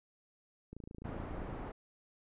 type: click train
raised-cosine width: 3 ms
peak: -34 dBFS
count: 25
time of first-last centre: 0.73-1.6 s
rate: 27.6 Hz
type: low-pass noise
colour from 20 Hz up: pink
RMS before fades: -43 dBFS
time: 1.04-1.72 s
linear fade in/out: 10 ms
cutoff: 1100 Hz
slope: 12 dB/octave
effects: resampled to 8000 Hz